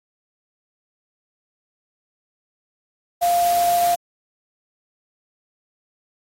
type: tone in noise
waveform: sine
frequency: 698 Hz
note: F5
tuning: 1 cent flat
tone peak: -15 dBFS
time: 3.21-3.96 s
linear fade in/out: 20 ms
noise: white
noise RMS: -29 dBFS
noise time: 3.21-3.96 s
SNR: +11 dB
effects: AAC 48 kbps